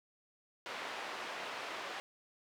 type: band-pass noise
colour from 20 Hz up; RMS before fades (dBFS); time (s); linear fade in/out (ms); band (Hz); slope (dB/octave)
pink; -43; 0.66-2; 0; 600 to 3200; 12
effects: none